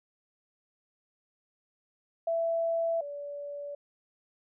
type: tone pair in turn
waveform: sine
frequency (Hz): 665 / 575.5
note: E5 / D5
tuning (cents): +15 / -35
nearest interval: minor third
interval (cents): 250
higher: first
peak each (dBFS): -26 / -36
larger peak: first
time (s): 2.27-3.01 / 3.01-3.75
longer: neither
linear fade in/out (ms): 5
effects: none

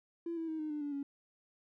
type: tone with pitch steps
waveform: triangle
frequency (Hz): 337.2 / 327 / 317.2 / 307.6 / 298.3 / 289.3 / 280.6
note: E4 / E4 / D#4 / D#4 / D4 / D4 / C#4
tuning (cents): +39 / -14 / +33 / -20 / +27 / -26 / +21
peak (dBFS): -32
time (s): 0.26-1.03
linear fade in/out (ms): 5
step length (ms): 110
effects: tanh soft clip ceiling -33 dBFS

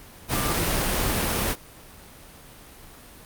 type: tone in noise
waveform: sine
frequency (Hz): 1186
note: D6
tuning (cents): +17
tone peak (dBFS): -31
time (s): 0.31-0.56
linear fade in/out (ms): 50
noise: pink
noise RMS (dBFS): -24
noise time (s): 0.28-1.56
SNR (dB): -10
effects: pink hiss -46 dBFS RMS until 3.25 s + Opus 32 kbps

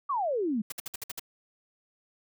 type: exponential sweep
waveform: sine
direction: down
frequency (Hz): 1198 to 200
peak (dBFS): -26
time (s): 0.09-0.62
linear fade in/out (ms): 10
type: noise bursts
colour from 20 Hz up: white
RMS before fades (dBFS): -36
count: 7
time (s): 0.7-1.196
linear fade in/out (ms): 5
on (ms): 22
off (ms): 57
effects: none

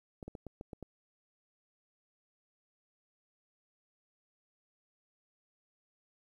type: clicks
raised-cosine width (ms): 2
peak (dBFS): -30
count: 7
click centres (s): 0.228 / 0.28 / 0.352 / 0.467 / 0.611 / 0.732 / 0.827
effects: 11-bit

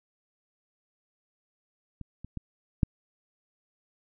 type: clicks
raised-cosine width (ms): 5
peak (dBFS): -27 / -28 / -22 / -9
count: 4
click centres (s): 2.013 / 2.246 / 2.373 / 2.832
effects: none

